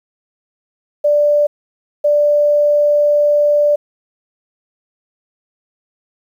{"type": "tone bursts at uneven times", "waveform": "sine", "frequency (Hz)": 588, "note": "D5", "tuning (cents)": 2, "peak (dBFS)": -9, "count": 2, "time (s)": [[1.04, 1.47], [2.04, 3.76]], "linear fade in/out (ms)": 10, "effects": ["8-bit"]}